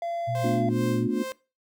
triangle tone, 683 Hz, F5, 39 cents flat, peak -26 dBFS, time 0.02-0.69 s, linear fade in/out 2 ms
sine tone with vibrato, 119.9 Hz, A#2, 49 cents sharp, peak -28 dBFS, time 0.27-1.08 s, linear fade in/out 20 ms, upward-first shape triangle, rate 3.9 Hz, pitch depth 36 cents each way
sawtooth tone with tremolo, 523.3 Hz, C5, in tune, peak -28 dBFS, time 0.35-1.32 s, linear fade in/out 0 ms, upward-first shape sine, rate 2.4 Hz, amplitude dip 95%
sine chord, B half-diminished seventh, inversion third, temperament equal with one note detuned, 220 / 246.9 / 293.7 / 357.2 Hz, A3 / B3 / D4 / F4, 0 / 0 / 0 / +39 cents, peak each -29 dBFS, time 0.43-1.24 s, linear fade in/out 20 ms
effects noise-tail reverb RT60 0.3 s tail -20 dB re dry

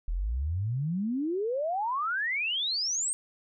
sine exponential sweep, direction up, 38.46 to 8650 Hz, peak -27 dBFS, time 0.08-3.13 s, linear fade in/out 0 ms, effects none

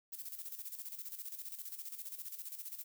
violet noise with tremolo, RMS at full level -44 dBFS, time 0.12-2.84 s, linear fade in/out 10 ms, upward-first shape square, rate 15 Hz, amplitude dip 65%, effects none

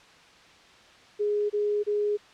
sine tone bursts, 415.3 Hz, G#4, in tune, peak -23 dBFS, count 3, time 1.19-2.174 s, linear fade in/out 20 ms, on 310 ms, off 27 ms, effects white hiss -53 dBFS RMS until 2.33 s + low-pass 4000 Hz 12 dB/octave

